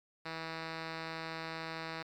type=tone with low-pass filter; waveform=5% pulse; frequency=162.2 Hz; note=E3; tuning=28 cents flat; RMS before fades=-42 dBFS; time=0.25-2.03 s; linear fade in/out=10 ms; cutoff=3700 Hz; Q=2.8; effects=11-bit